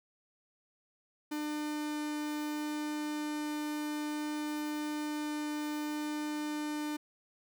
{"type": "tone", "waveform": "45% pulse", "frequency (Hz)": 300.1, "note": "D4", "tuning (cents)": 38, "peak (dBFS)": -34, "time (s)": [1.31, 6.97], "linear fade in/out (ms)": 10, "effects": []}